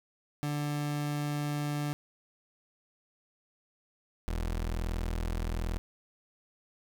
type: tone pair in turn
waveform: 30% pulse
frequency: 146.83 / 41.2 Hz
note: D3 / E1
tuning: 0 / 0 cents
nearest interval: octave + minor seventh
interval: 2200 cents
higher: first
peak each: -28 dBFS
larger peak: neither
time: 0.43-1.93 / 4.28-5.78 s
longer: neither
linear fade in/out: 0 ms
effects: none